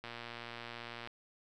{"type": "click train", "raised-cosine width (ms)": 0.3, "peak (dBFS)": -28, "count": 123, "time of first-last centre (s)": [0.04, 1.074], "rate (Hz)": 118, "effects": []}